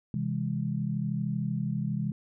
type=chord; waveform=sine; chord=C augmented; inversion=none; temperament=just; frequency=130.81 / 163.52 / 204.4 Hz; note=C3 / E3 / G#3; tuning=0 / -14 / -27 cents; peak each=-32 dBFS; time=0.14-2.12 s; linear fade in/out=2 ms; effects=none